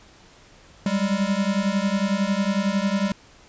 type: beating tone pair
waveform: square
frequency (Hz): 192.6 / 203.6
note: G3 / G#3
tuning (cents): -30 / -34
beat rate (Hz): 11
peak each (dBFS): -24 / -24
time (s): 0.86-3.12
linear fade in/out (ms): 2
effects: pink hiss -51 dBFS RMS until 3.48 s + resampled to 16000 Hz